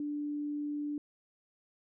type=tone; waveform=sine; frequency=293.7 Hz; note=D4; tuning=in tune; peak=-33 dBFS; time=0-0.98 s; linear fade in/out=2 ms; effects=none

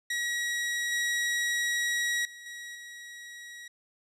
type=tone with level steps; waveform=sawtooth; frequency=1911 Hz; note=A#6; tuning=43 cents sharp; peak=-25 / -23 / -41 / -36 / -39 dBFS; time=0.1-3.68 s; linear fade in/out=5 ms; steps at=0.92 / 2.25 / 2.46 / 2.75 s; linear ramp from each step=2 ms; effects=low-pass 10000 Hz 12 dB/octave

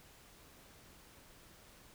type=silence; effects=pink hiss -60 dBFS RMS until 1.94 s

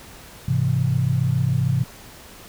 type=chord; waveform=sine; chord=Ab augmented; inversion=none; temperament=equal with one note detuned; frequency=103.83 / 130.81 / 166.06 Hz; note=Ab2 / C3 / E3; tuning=0 / 0 / +13 cents; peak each=-24 / -19 / -25 dBFS; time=0.48-1.84 s; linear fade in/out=5 ms; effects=pink hiss -43 dBFS RMS until 2.48 s

